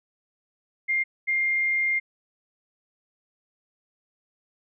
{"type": "tone pair in turn", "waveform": "sine", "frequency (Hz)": [2113, 2113], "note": ["C7", "C7"], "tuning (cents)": [16, 16], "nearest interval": "unison", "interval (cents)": 0, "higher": "neither", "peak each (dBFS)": -21, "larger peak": "neither", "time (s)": [[0.88, 1.04], [1.27, 2]], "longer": "second", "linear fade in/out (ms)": 20, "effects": []}